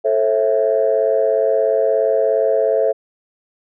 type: chord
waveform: sine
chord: A minor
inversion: none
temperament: equal with one note detuned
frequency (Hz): 440 / 537 / 659.3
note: A4 / C5 / E5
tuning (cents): 0 / +45 / 0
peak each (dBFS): -17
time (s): 0.04-2.93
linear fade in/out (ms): 20
effects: tanh soft clip ceiling -5 dBFS